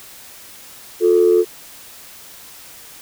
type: tone pair together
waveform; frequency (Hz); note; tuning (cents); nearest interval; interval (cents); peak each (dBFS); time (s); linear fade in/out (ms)
sine; 356.4 / 440; F4 / A4; +35 / 0; major third; 365; -12; 1-1.45; 50
effects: tanh soft clip ceiling -3 dBFS + white hiss -40 dBFS RMS until 3.01 s

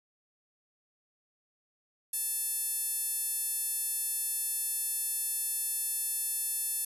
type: tone with band-pass filter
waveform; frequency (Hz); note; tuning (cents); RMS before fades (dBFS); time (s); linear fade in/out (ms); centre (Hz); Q
5% pulse; 880; A5; 0; -33; 2.13-6.85; 5; 11000; 5.4
effects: none

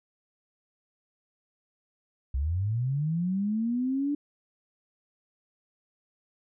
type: linear sweep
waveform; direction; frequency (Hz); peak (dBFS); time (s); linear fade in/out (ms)
sine; up; 61.74 to 293.7; -25; 2.34-4.15; 5
effects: none

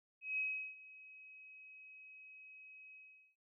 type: tone with ADSR envelope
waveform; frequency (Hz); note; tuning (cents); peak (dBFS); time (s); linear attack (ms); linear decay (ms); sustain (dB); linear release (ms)
sine; 2545; D#7; +39; -34; 0.21-3.36; 170; 370; -20; 410
effects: none

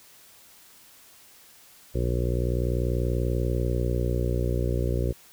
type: harmonic tone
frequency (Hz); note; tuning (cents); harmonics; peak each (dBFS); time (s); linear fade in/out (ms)
60.3; B1; -41; 1 / 2 / 3 / 4 / 5 / 6 / 7 / 8 / 9; -26 / -28 / -36 / -37 / -38 / -33 / -36 / -36 / -37; 1.94-5.13; 20
effects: white hiss -53 dBFS RMS until 5.32 s

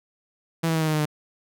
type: tone with pitch steps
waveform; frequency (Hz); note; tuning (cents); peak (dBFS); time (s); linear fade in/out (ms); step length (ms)
sawtooth; 164.81 / 162.35 / 159.93 / 157.55 / 155.2 / 152.89 / 150.61; E3 / E3 / D#3 / D#3 / D#3 / D#3 / D3; 0 / -26 / +48 / +22 / -4 / -30 / +44; -17; 0.63-1.057; 10; 61
effects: none

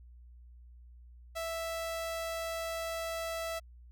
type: tone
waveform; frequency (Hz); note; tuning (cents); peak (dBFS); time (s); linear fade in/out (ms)
sawtooth; 659.3; E5; 0; -31; 1.35-3.6; 20
effects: added 60 Hz sine -51 dBFS peak until 3.91 s

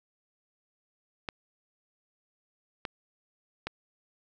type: clicks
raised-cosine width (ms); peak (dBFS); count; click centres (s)
0.3; -17; 3; 1.288 / 2.852 / 3.67
effects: none

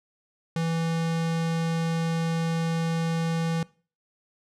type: tone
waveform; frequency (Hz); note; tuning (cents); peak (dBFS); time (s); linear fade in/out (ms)
square; 164.81; E3; 0; -25; 0.56-3.63; 2
effects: noise-tail reverb RT60 0.4 s tail -22 dB re dry + low-pass 8000 Hz 12 dB/octave

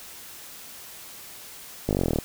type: slowing click train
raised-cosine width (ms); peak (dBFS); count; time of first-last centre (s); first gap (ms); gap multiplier
2; -10; 14; 1.89-2.187; 19; 1.03
effects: white hiss -43 dBFS RMS until 2.24 s

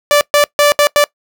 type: tone bursts at uneven times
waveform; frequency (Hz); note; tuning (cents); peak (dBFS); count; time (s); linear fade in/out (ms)
sawtooth; 584; D5; -10; -3; 5; 0.11-0.21 / 0.34-0.44 / 0.59-0.72 / 0.79-0.87 / 0.96-1.04; 0
effects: noise-tail reverb RT60 0.1 s tail -22 dB re dry

